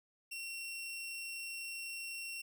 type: tone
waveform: sawtooth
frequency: 2728 Hz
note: F7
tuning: 41 cents flat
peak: -38 dBFS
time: 0.31-2.42 s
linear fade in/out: 10 ms
effects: none